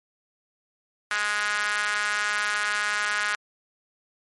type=tone with high-pass filter; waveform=sawtooth; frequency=208 Hz; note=G#3; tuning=3 cents sharp; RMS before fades=-26 dBFS; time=1.11-3.35 s; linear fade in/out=0 ms; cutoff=1500 Hz; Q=3.5; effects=MP3 48 kbps